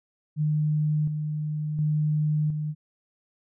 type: tone with tremolo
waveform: sine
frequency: 151.9 Hz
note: D#3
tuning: 41 cents flat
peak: -21 dBFS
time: 0.36-2.75 s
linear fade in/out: 50 ms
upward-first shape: square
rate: 0.7 Hz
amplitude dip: 45%
effects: none